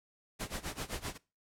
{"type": "noise with tremolo", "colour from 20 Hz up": "pink", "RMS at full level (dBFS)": -37, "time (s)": [0.39, 1.18], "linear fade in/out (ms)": 20, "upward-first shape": "sine", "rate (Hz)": 7.7, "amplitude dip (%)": 90, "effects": ["noise-tail reverb RT60 0.3 s tail -21 dB re dry", "low-pass 12000 Hz 12 dB/octave"]}